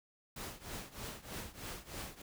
pink noise with tremolo, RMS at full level -42 dBFS, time 0.36-2.22 s, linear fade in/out 5 ms, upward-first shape triangle, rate 3.2 Hz, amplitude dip 90%, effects none

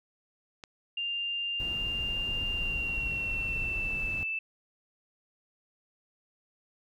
click, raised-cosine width 0.2 ms, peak -25 dBFS, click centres 0.638 s
sine tone with pitch glide, 2796 to 2641 Hz, F7 to E7, +1 to +3 cents, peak -30 dBFS, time 0.97-4.39 s, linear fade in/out 5 ms, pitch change -98 cents, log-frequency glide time 2.51-4.04 s
brown noise, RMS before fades -38 dBFS, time 1.6-4.23 s, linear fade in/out 0 ms
effects none

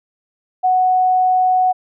sine tone, 740 Hz, F#5, in tune, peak -11 dBFS, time 0.63-1.73 s, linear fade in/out 20 ms, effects none

